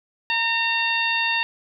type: harmonic tone with a mistuned harmonic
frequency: 913 Hz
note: A#5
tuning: 36 cents flat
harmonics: 1 / 2 / 3 / 4 / 5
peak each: -27 / -25 / -23 / -28 / -34 dBFS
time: 0.3-1.43 s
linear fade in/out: 0 ms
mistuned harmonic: 1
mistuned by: +28 cents
effects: none